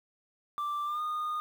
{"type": "tone with pitch glide", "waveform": "sine", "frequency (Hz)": [1175, 1225.6], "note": ["D6", "D#6"], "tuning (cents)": [1, -27], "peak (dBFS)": -28, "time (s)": [0.58, 1.4], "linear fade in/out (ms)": 0, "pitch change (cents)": 72, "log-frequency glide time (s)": [0.85, 1.01], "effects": ["tanh soft clip ceiling -29 dBFS", "9-bit"]}